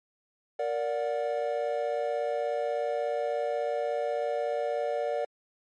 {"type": "chord", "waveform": "triangle", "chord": "Bb augmented", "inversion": "none", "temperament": "just", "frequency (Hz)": [466.2, 582.7, 728.4], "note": ["Bb4", "D5", "F#5"], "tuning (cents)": [0, -14, -27], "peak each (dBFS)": [-30, -28, -32], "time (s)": [0.59, 5.25], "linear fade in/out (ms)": 5, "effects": ["MP3 48 kbps"]}